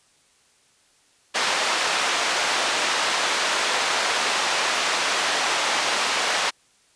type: band-pass noise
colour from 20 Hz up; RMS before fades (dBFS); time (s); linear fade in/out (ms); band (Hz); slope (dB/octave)
pink; -23; 1.34-6.51; 20; 720 to 5800; 12
effects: white hiss -60 dBFS RMS until 6.95 s + resampled to 22050 Hz